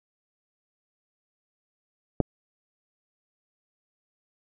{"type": "clicks", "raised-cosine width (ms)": 2, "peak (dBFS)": [-7, -25], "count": 2, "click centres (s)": [2.203, 2.21], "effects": []}